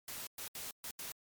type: noise bursts at uneven times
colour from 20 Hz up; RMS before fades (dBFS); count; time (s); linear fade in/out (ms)
white; -44; 5; 0.08-0.27 / 0.38-0.48 / 0.55-0.71 / 0.84-0.91 / 0.99-1.12; 2
effects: MP3 96 kbps